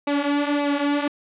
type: tone with flanger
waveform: sawtooth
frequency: 288.1 Hz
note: D4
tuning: 33 cents flat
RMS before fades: -22 dBFS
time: 0.07-1.08 s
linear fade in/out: 5 ms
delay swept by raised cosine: 0.6 to 5.1 ms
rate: 1.8 Hz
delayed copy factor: -0.65
effects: resampled to 8000 Hz + 8-bit